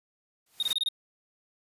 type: noise with exponential growth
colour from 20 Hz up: white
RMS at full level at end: -33 dBFS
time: 0.46-0.73 s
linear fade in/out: 5 ms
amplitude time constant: 58 ms
type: tone bursts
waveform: triangle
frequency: 3710 Hz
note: A#7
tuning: 9 cents flat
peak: -23 dBFS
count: 6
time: 0.6-0.887 s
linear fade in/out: 2 ms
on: 27 ms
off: 25 ms
effects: resampled to 32000 Hz